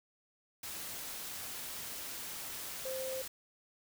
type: tone in noise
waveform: sine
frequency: 523.3 Hz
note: C5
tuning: in tune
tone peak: -37 dBFS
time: 2.85-3.22 s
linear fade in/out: 5 ms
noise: white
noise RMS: -43 dBFS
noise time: 0.63-3.28 s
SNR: +3 dB
effects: none